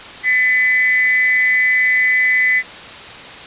sine tone with amplitude modulation, 2011 Hz, B6, 31 cents sharp, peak -8 dBFS, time 0.23-2.63 s, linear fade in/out 50 ms, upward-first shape sine, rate 238 Hz, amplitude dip 70%, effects white hiss -33 dBFS RMS until 3.46 s + resampled to 8000 Hz

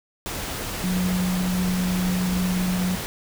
sine tone in noise, 182.3 Hz, F#3, 25 cents flat, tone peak -21 dBFS, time 0.84-2.95 s, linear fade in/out 0 ms, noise pink, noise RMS -30 dBFS, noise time 0.26-3.06 s, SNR +6 dB, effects none

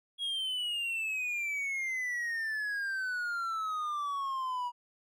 triangle exponential sweep, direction down, 3322 to 962 Hz, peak -30 dBFS, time 0.18-4.72 s, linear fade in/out 50 ms, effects none

